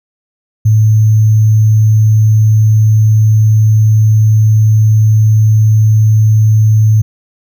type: tone with sample-and-hold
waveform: sine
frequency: 108.6 Hz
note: A2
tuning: 22 cents flat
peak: -4 dBFS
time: 0.65-7.02 s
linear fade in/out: 10 ms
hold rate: 6300 Hz
effects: none